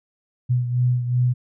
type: beating tone pair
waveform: sine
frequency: 123.47 / 126.17 Hz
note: B2 / B2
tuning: 0 / +37 cents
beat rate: 2.7 Hz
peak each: -18 / -25 dBFS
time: 0.49-1.34 s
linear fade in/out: 20 ms
effects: none